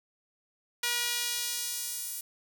sawtooth tone with high-pass filter sweep, 480.2 Hz, B4, 49 cents flat, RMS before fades -33 dBFS, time 0.83-2.21 s, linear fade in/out 5 ms, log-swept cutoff 2100 to 9700 Hz, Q 0.78, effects none

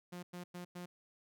sawtooth tone bursts, 177.4 Hz, F3, 27 cents sharp, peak -40 dBFS, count 4, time 0.12-0.86 s, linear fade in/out 10 ms, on 110 ms, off 100 ms, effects none

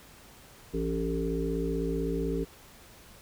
harmonic tone with a mistuned harmonic, 55.9 Hz, A1, 28 cents sharp, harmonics 1 / 3 / 5 / 7 / 8, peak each -34 / -34 / -34 / -34 / -34 dBFS, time 0.73-2.45 s, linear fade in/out 20 ms, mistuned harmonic 3, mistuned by +37 cents, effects pink hiss -53 dBFS RMS until 3.21 s

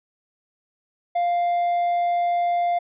triangle tone, 698.5 Hz, F5, in tune, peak -17 dBFS, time 1.15-2.79 s, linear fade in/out 10 ms, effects resampled to 8000 Hz

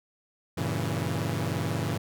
sawtooth chord, G diminished seventh, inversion none, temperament equal with one note detuned, 96.48 / 116.54 / 138.59 / 164.81 Hz, G2 / Bb2 / Db3 / Fb3, -27 / 0 / 0 / 0 cents, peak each -29 dBFS, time 0.57-1.98 s, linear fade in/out 10 ms, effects none

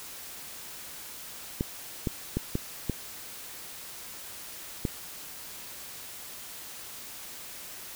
clicks, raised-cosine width 3 ms, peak -14 dBFS, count 6, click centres 1.609 / 2.072 / 2.37 / 2.554 / 2.897 / 4.852 s, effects white hiss -43 dBFS RMS until 7.95 s

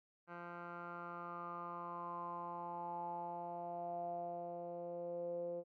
10% pulse tone with low-pass filter sweep, 173.2 Hz, F3, 14 cents flat, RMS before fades -45 dBFS, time 0.27-5.64 s, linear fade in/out 50 ms, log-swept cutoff 1600 to 490 Hz, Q 7.4, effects none

